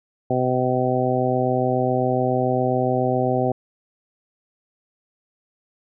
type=harmonic tone; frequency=127.2 Hz; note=C3; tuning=48 cents flat; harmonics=1 / 2 / 3 / 4 / 5 / 6; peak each=-25 / -25 / -25 / -25 / -25 / -25 dBFS; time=0.3-3.52 s; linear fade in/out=5 ms; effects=none